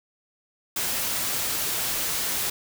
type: noise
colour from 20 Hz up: white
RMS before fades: -27 dBFS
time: 0.76-2.5 s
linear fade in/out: 5 ms
effects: none